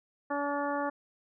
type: harmonic tone with a mistuned harmonic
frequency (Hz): 286.2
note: D4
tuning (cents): -45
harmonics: 1 / 2 / 3 / 4 / 5 / 6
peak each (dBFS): -35 / -34 / -35 / -37 / -40 / -42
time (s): 0.3-0.9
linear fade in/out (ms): 10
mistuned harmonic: 6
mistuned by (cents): +24
effects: none